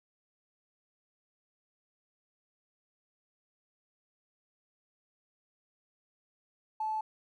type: tone with tanh clipping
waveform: triangle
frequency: 869 Hz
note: A5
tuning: 22 cents flat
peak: -30 dBFS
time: 6.8-7.01 s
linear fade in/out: 5 ms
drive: 2 dB
effects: none